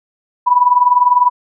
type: tone with tremolo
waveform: sine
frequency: 984 Hz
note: B5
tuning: 7 cents flat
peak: -4 dBFS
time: 0.46-1.3 s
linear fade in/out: 20 ms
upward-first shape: triangle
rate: 20 Hz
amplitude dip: 85%
effects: none